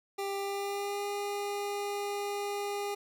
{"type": "tone with pitch glide", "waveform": "25% pulse", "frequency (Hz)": [396.4, 406.4], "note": ["G4", "G#4"], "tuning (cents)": [19, -38], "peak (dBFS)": -29, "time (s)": [0.18, 2.95], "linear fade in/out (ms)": 10, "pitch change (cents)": 43, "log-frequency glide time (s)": [0.36, 1.06], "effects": []}